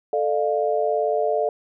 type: chord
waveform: sine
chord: D minor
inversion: second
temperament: equal with one note detuned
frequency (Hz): 440 / 600.7 / 698.5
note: A4 / D5 / F5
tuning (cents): 0 / +39 / 0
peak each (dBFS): -23 / -23 / -24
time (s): 0.13-1.49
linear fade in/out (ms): 2
effects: none